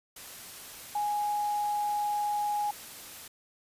sine tone in noise, 830.6 Hz, G#5, in tune, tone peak -27 dBFS, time 0.95-2.71 s, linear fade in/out 5 ms, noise white, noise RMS -45 dBFS, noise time 0.16-3.28 s, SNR +15 dB, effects resampled to 32000 Hz

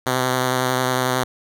5% pulse tone with vibrato, 127.9 Hz, C3, 39 cents flat, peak -7 dBFS, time 0.06-1.24 s, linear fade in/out 10 ms, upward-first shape sine, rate 11 Hz, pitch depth 17 cents each way, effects none

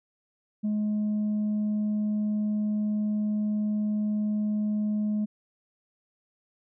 sine tone, 210.8 Hz, G#3, 26 cents sharp, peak -22 dBFS, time 0.63-5.26 s, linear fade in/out 20 ms, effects tanh soft clip ceiling -23 dBFS

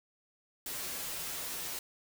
white noise with comb filter, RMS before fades -39 dBFS, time 0.66-1.79 s, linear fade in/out 2 ms, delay 9.2 ms, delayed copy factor -0.7, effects none

